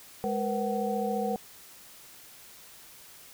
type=tone cluster; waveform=sine; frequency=207.6 / 470.5 / 505 / 752 Hz; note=G#3 / A#4 / B4 / F#5; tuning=0 / +16 / +39 / +28 cents; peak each=-32 / -32 / -35 / -32 dBFS; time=0.24-1.36 s; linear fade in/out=0 ms; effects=white hiss -51 dBFS RMS until 3.33 s